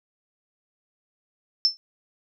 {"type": "tone with exponential decay", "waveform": "sine", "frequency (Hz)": 5310, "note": "E8", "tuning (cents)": 12, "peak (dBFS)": -12, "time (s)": [1.65, 1.77], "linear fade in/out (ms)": 0, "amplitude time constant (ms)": 26, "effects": []}